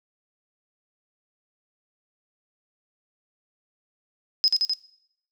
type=tone with echo; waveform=sine; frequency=5070 Hz; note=D#8; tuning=32 cents sharp; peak=-15 dBFS; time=4.44-4.48 s; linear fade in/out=0 ms; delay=85 ms; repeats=3; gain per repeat=-2 dB; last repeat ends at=4.735 s; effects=noise-tail reverb RT60 0.7 s tail -19 dB re dry